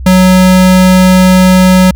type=tone; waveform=square; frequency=185 Hz; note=F#3; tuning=in tune; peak=-3 dBFS; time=0.06-1.91 s; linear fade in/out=5 ms; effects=added 64 Hz sine -18 dBFS peak until 1.95 s